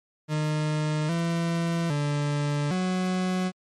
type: tone with pitch steps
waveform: 40% pulse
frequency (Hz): 152.8 / 168.2 / 145.9 / 184.3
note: D#3 / E3 / D3 / F#3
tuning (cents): -31 / +35 / -11 / -7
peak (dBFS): -23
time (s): 0.28-3.52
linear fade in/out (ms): 50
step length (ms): 810
effects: low-pass 8000 Hz 12 dB/octave + MP3 64 kbps